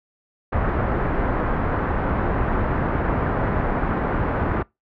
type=low-pass noise; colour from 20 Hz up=pink; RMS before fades=-22 dBFS; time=0.52-4.63 s; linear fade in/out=10 ms; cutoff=1600 Hz; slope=24 dB/octave; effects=noise-tail reverb RT60 0.2 s tail -24 dB re dry